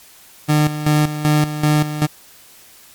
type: tone with tremolo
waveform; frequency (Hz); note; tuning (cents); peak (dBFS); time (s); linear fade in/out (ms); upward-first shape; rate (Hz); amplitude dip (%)
30% pulse; 150.7; D3; +45; -9; 0.48-2.07; 20; square; 2.6; 70
effects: white hiss -45 dBFS RMS until 2.94 s + MP3 96 kbps